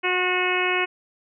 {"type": "harmonic tone with a mistuned harmonic", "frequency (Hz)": 364.3, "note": "F#4", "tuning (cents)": -27, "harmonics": [1, 2, 3, 4, 5, 6, 7, 8], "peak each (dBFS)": [-26, -30, -29, -30, -30, -27, -26, -32], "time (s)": [0.03, 0.86], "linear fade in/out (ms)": 20, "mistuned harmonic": 3, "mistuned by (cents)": -15, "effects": []}